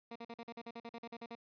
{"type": "tone bursts", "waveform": "15% pulse", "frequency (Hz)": 233.1, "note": "A#3", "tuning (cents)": 0, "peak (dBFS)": -38, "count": 14, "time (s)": [0.11, 1.353], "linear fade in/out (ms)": 5, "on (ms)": 47, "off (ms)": 45, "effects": ["resampled to 11025 Hz"]}